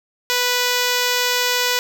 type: tone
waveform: 5% pulse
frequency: 493 Hz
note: B4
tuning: 3 cents flat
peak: -5 dBFS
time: 0.3-1.79 s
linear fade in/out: 0 ms
effects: none